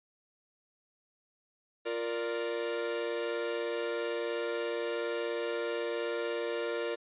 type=chord; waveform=45% pulse; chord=Bb major; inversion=second; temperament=equal; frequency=349.2 / 466.2 / 587.3 Hz; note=F4 / Bb4 / D5; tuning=0 / 0 / 0 cents; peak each=-38 / -34 / -38 dBFS; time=1.85-6.96 s; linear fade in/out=20 ms; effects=resampled to 8000 Hz